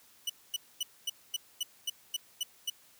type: tone bursts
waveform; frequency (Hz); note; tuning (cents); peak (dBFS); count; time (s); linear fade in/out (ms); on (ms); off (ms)
sawtooth; 2960; F#7; 0; -27; 10; 0.27-2.7; 5; 27; 240
effects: white hiss -61 dBFS RMS until 2.99 s + high-pass 60 Hz 12 dB/octave